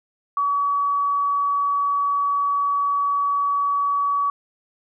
sine tone, 1136 Hz, C#6, 42 cents sharp, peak -18 dBFS, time 0.37-4.3 s, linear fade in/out 2 ms, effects none

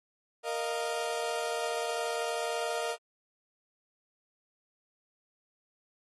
35% pulse chord, Bb suspended fourth, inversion none, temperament equal with one note detuned, 466.2 / 618 / 698.5 Hz, Bb4 / Eb5 / F5, 0 / -12 / 0 cents, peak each -33 / -35 / -34 dBFS, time 0.43-2.97 s, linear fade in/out 50 ms, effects AAC 32 kbps

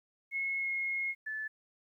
sine tone with pitch glide, 2176 to 2158 Hz, C#7 to C#7, -33 to -47 cents, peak -31 dBFS, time 0.31-1.15 s, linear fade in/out 50 ms, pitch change -14 cents, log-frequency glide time 0.58-0.69 s
sine tone, 1740 Hz, A6, 20 cents flat, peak -35 dBFS, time 1.26-1.48 s, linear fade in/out 10 ms
effects 12-bit

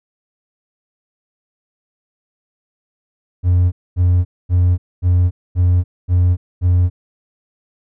triangle tone bursts, 89.3 Hz, F2, 39 cents sharp, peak -7 dBFS, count 7, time 3.43-6.9 s, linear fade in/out 50 ms, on 290 ms, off 240 ms, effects tanh soft clip ceiling -4 dBFS

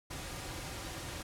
pink noise with comb filter, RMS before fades -42 dBFS, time 0.1-1.23 s, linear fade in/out 10 ms, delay 4.6 ms, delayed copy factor -0.5, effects low-pass 11000 Hz 12 dB/octave

